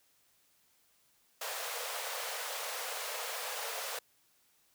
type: high-pass noise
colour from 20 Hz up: pink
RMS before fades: -39 dBFS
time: 1.41-3.99 s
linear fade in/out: 5 ms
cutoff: 450 Hz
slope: 96 dB/octave
effects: white hiss -70 dBFS RMS until 4.74 s